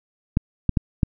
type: clicks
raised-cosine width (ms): 5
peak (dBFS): -5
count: 4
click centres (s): 0.371 / 0.693 / 0.772 / 1.032
effects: none